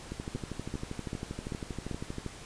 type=two click trains; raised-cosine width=3 ms; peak=-23 / -22 dBFS; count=28 / 5; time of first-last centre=0.12-2.263 / 0.35-1.913 s; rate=12.6 / 2.56 Hz; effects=pink hiss -47 dBFS RMS until 2.45 s + resampled to 22050 Hz